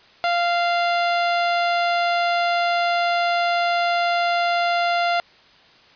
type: tone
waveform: sawtooth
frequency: 694 Hz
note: F5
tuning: 11 cents flat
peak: -14 dBFS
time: 0.24-5.2 s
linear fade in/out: 0 ms
effects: white hiss -51 dBFS RMS until 5.95 s + resampled to 11025 Hz